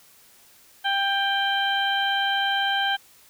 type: harmonic tone with a mistuned harmonic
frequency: 791 Hz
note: G5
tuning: 15 cents sharp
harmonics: 1 / 2 / 3 / 4 / 5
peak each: -25 / -25 / -37 / -26 / -39 dBFS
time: 0.84-2.97 s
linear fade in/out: 20 ms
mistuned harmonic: 4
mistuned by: -18 cents
effects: white hiss -54 dBFS RMS until 3.29 s